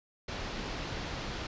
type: low-pass noise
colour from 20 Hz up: pink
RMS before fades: -38 dBFS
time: 0.28-1.47 s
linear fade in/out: 5 ms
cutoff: 5400 Hz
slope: 24 dB/octave
effects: resampled to 16000 Hz